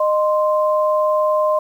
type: tone pair together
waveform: sine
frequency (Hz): 614.6 / 1045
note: D#5 / C6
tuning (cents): -21 / -2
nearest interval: major sixth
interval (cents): 919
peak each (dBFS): -15 / -19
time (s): 0-1.59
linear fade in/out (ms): 5
effects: 8-bit